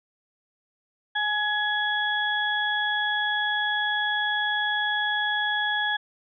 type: harmonic tone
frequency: 840 Hz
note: G#5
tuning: 19 cents sharp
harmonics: 1 / 2 / 4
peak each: -29 / -25 / -29 dBFS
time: 1.15-5.97 s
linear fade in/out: 10 ms
effects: none